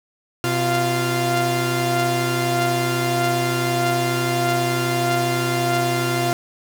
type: tone cluster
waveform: sawtooth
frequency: 126.8 / 348.3 / 695 Hz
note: B2 / F4 / F5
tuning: +46 / -5 / -9 cents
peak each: -19 dBFS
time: 0.44-6.33 s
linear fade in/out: 0 ms
effects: none